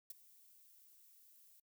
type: noise with ADSR envelope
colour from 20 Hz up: violet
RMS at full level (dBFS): -45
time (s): 0.1-1.6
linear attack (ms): 4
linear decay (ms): 19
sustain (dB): -20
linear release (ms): 5
effects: noise-tail reverb RT60 0.1 s tail -25 dB re dry